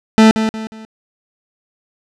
40% pulse tone with echo, 220 Hz, A3, in tune, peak -4 dBFS, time 0.18-0.31 s, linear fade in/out 0 ms, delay 180 ms, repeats 3, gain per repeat -9 dB, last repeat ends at 0.85 s, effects low-pass 6000 Hz 12 dB/octave

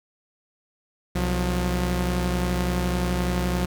sawtooth tone pair together, 63.49 / 178.8 Hz, B1 / F3, +49 / +41 cents, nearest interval octave + tritone, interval 1792 cents, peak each -21 / -21 dBFS, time 1.15-3.66 s, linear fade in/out 10 ms, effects none

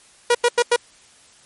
sawtooth tone bursts, 480 Hz, B4, 49 cents flat, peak -9 dBFS, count 4, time 0.3-0.762 s, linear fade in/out 5 ms, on 48 ms, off 90 ms, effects white hiss -51 dBFS RMS until 1.45 s + MP3 48 kbps

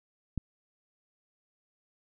click, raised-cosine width 5 ms, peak -19 dBFS, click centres 0.377 s, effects none

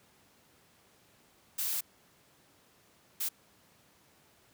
blue noise bursts at uneven times, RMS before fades -33 dBFS, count 2, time 1.58-1.81 / 3.2-3.29 s, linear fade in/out 10 ms, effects pink hiss -64 dBFS RMS until 4.53 s + high-pass 100 Hz 12 dB/octave

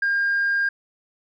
sine tone, 1609 Hz, G6, 45 cents sharp, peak -17 dBFS, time 0.02-0.69 s, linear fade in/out 5 ms, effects tanh soft clip ceiling -16 dBFS

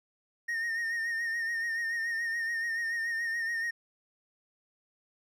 triangle tone with vibrato, 1841 Hz, A#6, 22 cents flat, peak -28 dBFS, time 0.48-3.71 s, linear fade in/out 10 ms, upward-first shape sine, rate 7 Hz, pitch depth 41 cents each way, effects none

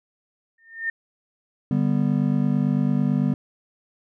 sine tone with exponential growth, 1818 Hz, A#6, 44 cents flat, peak -20 dBFS, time 0.58-0.9 s, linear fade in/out 5 ms, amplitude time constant 68 ms
triangle chord, G major, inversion second, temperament just, 147 / 196 / 245 Hz, D3 / G3 / B3, +2 / 0 / -14 cents, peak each -21 dBFS, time 1.71-3.34 s, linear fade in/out 2 ms
effects none

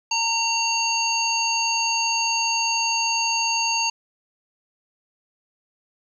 harmonic tone with a mistuned harmonic, 917 Hz, A#5, 29 cents flat, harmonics 1 / 3 / 5 / 7, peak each -25 / -25 / -25 / -27 dBFS, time 0.11-3.9 s, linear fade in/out 5 ms, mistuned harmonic 7, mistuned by +17 cents, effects 9-bit

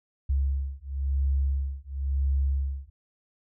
sine beating tone pair, 68 / 68.97 Hz, C#2 / C#2, -33 / -8 cents, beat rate 0.97 Hz, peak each -27 dBFS, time 0.29-2.9 s, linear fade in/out 10 ms, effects none

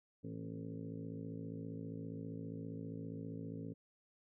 harmonic tone with a mistuned harmonic, 55 Hz, A1, in tune, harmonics 2 / 3 / 4 / 5 / 6 / 7 / 8 / 9 / 10, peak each -49 / -47 / -52 / -48 / -62 / -60 / -53 / -58 / -66 dBFS, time 0.23-3.74 s, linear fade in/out 20 ms, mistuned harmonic 4, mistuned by +54 cents, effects none

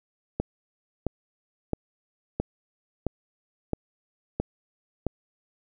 click train, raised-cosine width 2 ms, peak -12 dBFS, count 8, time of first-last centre 0.4-5.067 s, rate 1.5 Hz, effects none

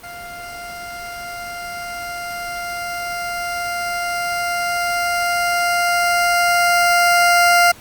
20% pulse tone with level ramp, 698.5 Hz, F5, in tune, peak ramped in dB -27 to -5 dBFS, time 0.03-7.72 s, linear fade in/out 10 ms, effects pink hiss -42 dBFS RMS until 7.8 s + Opus 24 kbps

